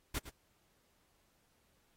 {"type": "noise with echo", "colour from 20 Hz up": "pink", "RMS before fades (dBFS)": -36, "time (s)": [0.14, 0.19], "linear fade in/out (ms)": 10, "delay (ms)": 110, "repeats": 1, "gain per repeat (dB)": -13, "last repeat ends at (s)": 0.3, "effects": ["pink hiss -74 dBFS RMS until 1.96 s", "AAC 48 kbps"]}